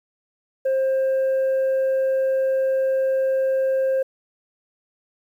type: tone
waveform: sine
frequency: 530 Hz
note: C5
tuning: 22 cents sharp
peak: -15 dBFS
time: 0.65-4.03 s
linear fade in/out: 10 ms
effects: tanh soft clip ceiling -17 dBFS + 9-bit